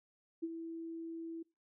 sine tone with ADSR envelope, 329.6 Hz, E4, in tune, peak -33 dBFS, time 0.42-1.43 s, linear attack 17 ms, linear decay 40 ms, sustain -8 dB, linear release 10 ms, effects noise-tail reverb RT60 0.3 s tail -25 dB re dry

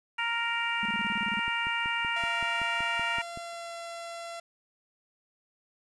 harmonic tone, 466.2 Hz, A#4, in tune, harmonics 2 / 3 / 4 / 5 / 6, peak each -34 / -34 / -34 / -34 / -34 dBFS, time 0.18-3.22 s, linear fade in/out 10 ms
sine tone bursts, 207.7 Hz, G#3, in tune, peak -33 dBFS, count 11, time 0.83-1.393 s, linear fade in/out 0 ms, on 23 ms, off 31 ms
click train, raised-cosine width 3 ms, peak -30 dBFS, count 11, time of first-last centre 1.48-3.374 s, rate 5.28 Hz
sawtooth tone with pitch glide, 685 to 678.7 Hz, F5 to F5, -34 to -50 cents, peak -34 dBFS, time 2.16-4.4 s, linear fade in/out 5 ms, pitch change -16 cents, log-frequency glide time 3.34-3.74 s
effects resampled to 22050 Hz + 9-bit

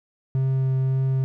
triangle tone with vibrato, 132.3 Hz, C3, 20 cents sharp, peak -17 dBFS, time 0.35-1.24 s, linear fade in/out 0 ms, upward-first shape triangle, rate 1.8 Hz, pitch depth 9 cents each way, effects none

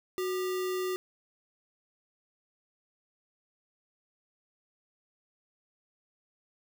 sine tone with sample-and-hold, 369.1 Hz, F#4, 4 cents flat, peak -29 dBFS, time 0.18-0.96 s, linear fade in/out 0 ms, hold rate 1575 Hz, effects none

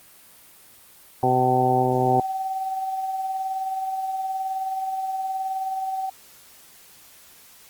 harmonic tone, 127.3 Hz, C3, 47 cents flat, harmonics 1 / 2 / 3 / 4 / 5 / 6 / 7, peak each -26 / -27 / -24 / -28 / -30 / -19 / -29 dBFS, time 1.23-2.2 s, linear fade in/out 2 ms
sine tone with tremolo, 765 Hz, G5, 42 cents flat, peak -23 dBFS, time 1.82-6.1 s, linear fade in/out 10 ms, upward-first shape sine, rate 19 Hz, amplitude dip 35%
effects white hiss -50 dBFS RMS until 7.69 s + Opus 32 kbps

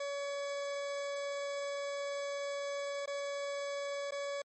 40% pulse tone with dropouts, 565 Hz, C#5, 33 cents sharp, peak -35 dBFS, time 0-4.42 s, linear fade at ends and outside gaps 5 ms, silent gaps 3.059-3.075 / 4.109-4.12 s, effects MP3 32 kbps

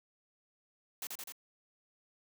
white noise with echo, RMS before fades -40 dBFS, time 1.02-1.07 s, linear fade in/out 2 ms, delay 84 ms, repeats 3, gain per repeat -2 dB, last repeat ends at 1.322 s, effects high-pass 200 Hz 12 dB/octave

